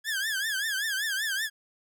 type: tone with vibrato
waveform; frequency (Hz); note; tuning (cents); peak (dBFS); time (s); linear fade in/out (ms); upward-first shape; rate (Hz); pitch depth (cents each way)
sawtooth; 1661.2; G#6; 0; -24; 0.04-1.5; 50; triangle; 5.2; 170
effects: none